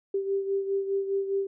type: beating tone pair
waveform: sine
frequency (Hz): 392 / 396.9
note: G4 / G4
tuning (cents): 0 / +22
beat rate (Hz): 4.9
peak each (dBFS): -26 / -33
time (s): 0.14-1.47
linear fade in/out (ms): 5
effects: none